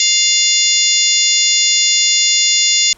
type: harmonic tone with a mistuned harmonic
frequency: 700 Hz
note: F5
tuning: 4 cents sharp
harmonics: 3 / 4 / 5 / 6 / 7 / 8 / 9 / 10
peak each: -21 / -20 / -16 / -22 / -17 / -21 / -19 / -16 dBFS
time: 0-2.93 s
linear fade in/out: 2 ms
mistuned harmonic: 9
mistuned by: +62 cents
effects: pink hiss -47 dBFS RMS until 2.97 s + low-pass 11000 Hz 12 dB/octave